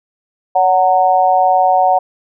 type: tone with amplitude modulation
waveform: sine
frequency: 742 Hz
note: F#5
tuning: 5 cents sharp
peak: -4 dBFS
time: 0.55-1.99 s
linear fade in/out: 10 ms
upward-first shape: sine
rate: 178 Hz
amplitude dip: 95%
effects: none